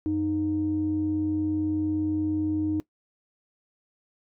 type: tone pair together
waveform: sine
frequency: 92.5 / 308.8 Hz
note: F#2 / D#4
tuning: 0 / -13 cents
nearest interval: octave + major sixth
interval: 2087 cents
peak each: -32 / -23 dBFS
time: 0.06-2.8 s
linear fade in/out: 0 ms
effects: noise-tail reverb RT60 0.1 s tail -20 dB re dry + tanh soft clip ceiling -17 dBFS

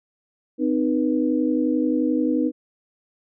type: tone cluster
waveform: sine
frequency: 256 / 307.4 / 484.6 Hz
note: C4 / D#4 / B4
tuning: -38 / -21 / -33 cents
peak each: -22 / -21 / -27 dBFS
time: 0.58-2.52 s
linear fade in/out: 50 ms
effects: none

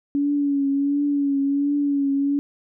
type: tone with vibrato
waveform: sine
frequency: 282.5 Hz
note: C#4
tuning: 33 cents sharp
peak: -18 dBFS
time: 0.15-2.39 s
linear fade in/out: 0 ms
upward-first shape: triangle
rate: 1.4 Hz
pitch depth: 43 cents each way
effects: none

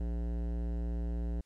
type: tone with hard clipping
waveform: sine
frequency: 58.27 Hz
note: A#1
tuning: in tune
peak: -34 dBFS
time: 0-1.41 s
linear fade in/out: 5 ms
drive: 16 dB
effects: white hiss -75 dBFS RMS until 1.45 s + low-pass 9000 Hz 12 dB/octave

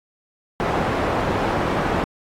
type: low-pass noise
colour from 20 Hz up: white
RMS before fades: -22 dBFS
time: 0.6-2.04 s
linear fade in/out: 0 ms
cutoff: 880 Hz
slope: 12 dB/octave
effects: AAC 48 kbps

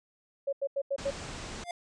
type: tone bursts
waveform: sine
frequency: 554.4 Hz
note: C#5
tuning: in tune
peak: -27 dBFS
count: 5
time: 0.47-1.108 s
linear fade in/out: 10 ms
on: 58 ms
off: 87 ms
type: low-pass noise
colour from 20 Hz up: pink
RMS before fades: -41 dBFS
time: 0.98-1.64 s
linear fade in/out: 5 ms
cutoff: 8400 Hz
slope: 48 dB/octave
type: tone with exponential growth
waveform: square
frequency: 700 Hz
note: F5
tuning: 4 cents sharp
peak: -31 dBFS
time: 1.59-1.71 s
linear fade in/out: 2 ms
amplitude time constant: 25 ms
effects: resampled to 24000 Hz

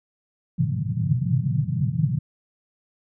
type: band-pass noise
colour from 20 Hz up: white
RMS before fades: -23 dBFS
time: 0.58-2.19 s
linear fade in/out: 5 ms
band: 110 to 160 Hz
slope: 48 dB/octave
effects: none

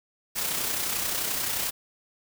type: noise with amplitude modulation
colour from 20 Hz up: white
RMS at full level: -27 dBFS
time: 0.35-1.71 s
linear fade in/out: 20 ms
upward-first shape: sine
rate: 31.4 Hz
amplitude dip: 40%
effects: none

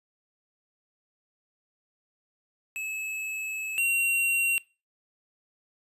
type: tone pair in turn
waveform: square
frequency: 2593 / 2747 Hz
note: E7 / F7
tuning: -29 / -29 cents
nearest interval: minor second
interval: 100 cents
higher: second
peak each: -32 / -23 dBFS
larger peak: second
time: 2.76-3.78 / 3.78-4.58 s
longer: first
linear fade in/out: 0 ms
effects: noise-tail reverb RT60 0.3 s tail -23 dB re dry + resampled to 32000 Hz

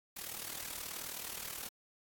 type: noise with amplitude modulation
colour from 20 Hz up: white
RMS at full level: -40 dBFS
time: 0.16-1.69 s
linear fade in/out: 10 ms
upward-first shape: sine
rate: 38.8 Hz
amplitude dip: 75%
effects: AAC 64 kbps

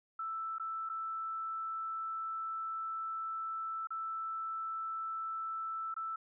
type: tone with dropouts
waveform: sine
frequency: 1322 Hz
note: E6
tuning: 5 cents sharp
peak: -36 dBFS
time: 0.19-6.16 s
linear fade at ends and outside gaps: 5 ms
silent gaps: 0.584-0.597 / 0.891-0.897 / 3.872-3.905 / 5.942-5.964 s
effects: none

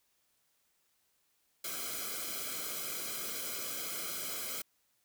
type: noise with comb filter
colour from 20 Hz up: white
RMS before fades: -39 dBFS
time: 1.64-4.62 s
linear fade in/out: 5 ms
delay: 1.1 ms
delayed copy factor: -0.95
effects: white hiss -75 dBFS RMS until 5.04 s

